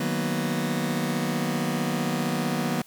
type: chord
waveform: sawtooth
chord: B major seventh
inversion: first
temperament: just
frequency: 154.34 / 185.21 / 231.5 / 246.9 Hz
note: D#3 / F#3 / A#3 / B3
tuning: -14 / +2 / -12 / 0 cents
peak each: -26 dBFS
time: 0-2.82 s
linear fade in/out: 5 ms
effects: white hiss -54 dBFS RMS until 2.86 s